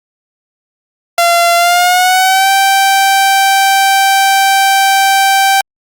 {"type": "tone with pitch glide", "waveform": "sawtooth", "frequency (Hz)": [687, 780.1], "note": ["F5", "G5"], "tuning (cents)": [-29, -9], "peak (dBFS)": -3, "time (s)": [1.18, 5.61], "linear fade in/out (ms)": 2, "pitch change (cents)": 220, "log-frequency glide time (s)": [1.56, 2.5], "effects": ["Opus 48 kbps"]}